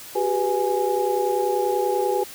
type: tone cluster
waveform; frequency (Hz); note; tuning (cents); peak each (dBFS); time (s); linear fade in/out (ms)
sine; 372.4 / 402.7 / 493.2 / 831; F#4 / G4 / B4 / G#5; +11 / +47 / -2 / +1; -25; 0.15-2.24; 10
effects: white hiss -40 dBFS RMS until 2.34 s